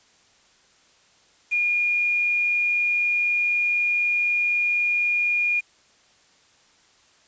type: tone with quantisation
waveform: sine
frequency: 2428 Hz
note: D#7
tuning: 43 cents flat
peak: -19 dBFS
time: 1.51-5.61 s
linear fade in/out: 20 ms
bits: 7
effects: white hiss -58 dBFS RMS until 7.27 s + resampled to 16000 Hz